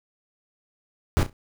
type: noise with echo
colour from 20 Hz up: brown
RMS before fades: -19 dBFS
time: 1.17-1.23 s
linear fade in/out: 0 ms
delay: 33 ms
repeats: 3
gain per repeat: -12 dB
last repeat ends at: 1.329 s
effects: none